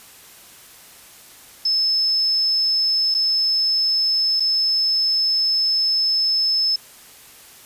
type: tone with dropouts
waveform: sine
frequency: 5230 Hz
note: E8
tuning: 15 cents flat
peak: -16 dBFS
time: 1.65-6.76 s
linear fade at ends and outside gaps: 5 ms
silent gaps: 3.143-3.147 / 4.399-4.403 s
effects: white hiss -45 dBFS RMS until 7.65 s + resampled to 32000 Hz